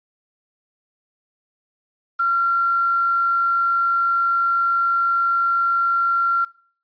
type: tone with quantisation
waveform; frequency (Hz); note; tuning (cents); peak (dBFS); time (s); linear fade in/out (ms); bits
sine; 1373; F6; -30; -16; 2.19-6.45; 10; 7
effects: noise-tail reverb RT60 0.5 s tail -23 dB re dry + resampled to 11025 Hz